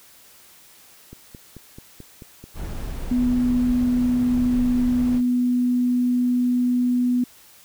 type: click train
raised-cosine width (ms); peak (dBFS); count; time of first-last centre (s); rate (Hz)
3; -26; 8; 1.13-2.658; 4.58
type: noise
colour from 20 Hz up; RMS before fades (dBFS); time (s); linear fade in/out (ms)
brown; -30; 2.54-5.22; 50
type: tone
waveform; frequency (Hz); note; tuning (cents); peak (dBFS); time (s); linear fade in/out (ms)
sine; 246.9; B3; 0; -17; 3.11-7.24; 5
effects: white hiss -50 dBFS RMS until 7.64 s